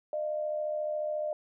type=tone pair together; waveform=sine; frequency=605.8 / 680 Hz; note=D#5 / F5; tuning=-46 / -46 cents; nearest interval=major second; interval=200 cents; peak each=-30 / -39 dBFS; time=0.13-1.33 s; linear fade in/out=2 ms; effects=none